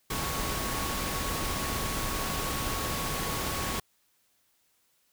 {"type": "tone in noise", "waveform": "sine", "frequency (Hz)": 1108.7, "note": "C#6", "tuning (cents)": 0, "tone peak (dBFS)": -38, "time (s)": [0.1, 3.8], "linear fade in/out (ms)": 5, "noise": "pink", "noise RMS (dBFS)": -32, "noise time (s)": [0.1, 3.8], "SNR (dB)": -9, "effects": ["white hiss -70 dBFS RMS until 5.12 s"]}